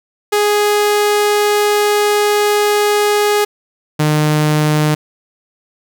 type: tone pair in turn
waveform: sawtooth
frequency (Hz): 415.3 / 151.92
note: G#4 / D#3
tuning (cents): 0 / -41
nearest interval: octave + perfect fourth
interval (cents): 1741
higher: first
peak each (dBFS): -7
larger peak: neither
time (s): 0.32-3.45 / 3.99-4.95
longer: first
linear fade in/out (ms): 10
effects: none